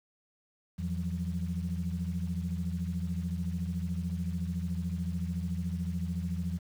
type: tone cluster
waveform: sine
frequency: 84.5 / 168.4 / 182.1 Hz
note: E2 / E3 / F#3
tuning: +43 / +37 / -27 cents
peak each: -34 / -35 / -35 dBFS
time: 0.78-6.59 s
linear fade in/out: 20 ms
effects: tanh soft clip ceiling -22 dBFS + 9-bit